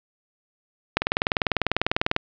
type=click train; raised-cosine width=0.3 ms; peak=-3 dBFS; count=25; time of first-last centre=0.97-2.164 s; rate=20.1 Hz; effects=low-pass 4000 Hz 12 dB/octave